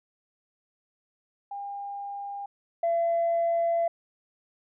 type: tone pair in turn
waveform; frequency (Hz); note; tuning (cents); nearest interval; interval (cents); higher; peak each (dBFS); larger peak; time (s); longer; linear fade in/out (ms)
sine; 804 / 676.1; G5 / E5; +44 / +44; minor third; 300; first; -33 / -21; second; 1.51-2.46 / 2.83-3.88; second; 5
effects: tanh soft clip ceiling -19 dBFS